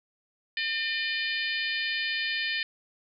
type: harmonic tone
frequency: 603 Hz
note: D5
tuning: 46 cents sharp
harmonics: 3 / 4 / 5 / 6 / 7 / 8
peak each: -31 / -33 / -35 / -37 / -38 / -39 dBFS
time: 0.57-2.63 s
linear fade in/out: 2 ms
effects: none